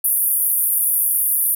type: band-pass noise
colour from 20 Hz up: white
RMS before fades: -18 dBFS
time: 0.04-1.55 s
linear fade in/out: 5 ms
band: 9700 to 15000 Hz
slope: 96 dB/octave
effects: none